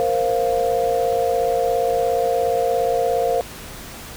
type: chord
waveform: sine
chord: Bb suspended second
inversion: none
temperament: equal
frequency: 466.2 / 523.3 / 698.5 Hz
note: Bb4 / C5 / F5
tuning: 0 / 0 / 0 cents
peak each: -21 dBFS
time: 0-3.41 s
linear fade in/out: 0 ms
effects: pink hiss -36 dBFS RMS until 4.16 s